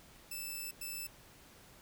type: tone bursts at uneven times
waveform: 5% pulse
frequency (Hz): 2637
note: E7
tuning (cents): 0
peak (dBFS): -31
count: 2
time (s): 0.31-0.71 / 0.81-1.07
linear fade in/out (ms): 5
effects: pink hiss -59 dBFS RMS until 1.81 s